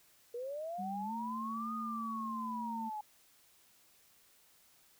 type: linear two-way sweep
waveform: sine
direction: up then down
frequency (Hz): 466.2 to 1244.5 to 837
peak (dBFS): -38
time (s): 0.34-3.01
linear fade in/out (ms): 5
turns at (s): 1.74
type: tone with pitch glide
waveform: sine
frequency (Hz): 196.3 to 224.2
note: G3 to A3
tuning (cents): +3 to +33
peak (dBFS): -40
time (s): 0.78-2.9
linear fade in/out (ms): 20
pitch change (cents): +230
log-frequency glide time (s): 1.03-1.13
effects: white hiss -66 dBFS RMS until 4.99 s